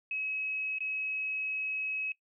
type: tone with dropouts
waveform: sine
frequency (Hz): 2560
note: D#7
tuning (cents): +49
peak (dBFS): -32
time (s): 0.11-2.12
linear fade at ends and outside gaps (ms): 2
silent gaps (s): 0.785-0.805
effects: noise-tail reverb RT60 0.1 s tail -20 dB re dry